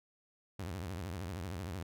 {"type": "tone with vibrato", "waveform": "sawtooth", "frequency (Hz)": 90, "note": "F#2", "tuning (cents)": -47, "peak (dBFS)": -35, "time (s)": [0.59, 1.83], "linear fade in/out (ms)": 5, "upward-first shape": "triangle", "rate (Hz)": 13, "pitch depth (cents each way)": 270, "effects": []}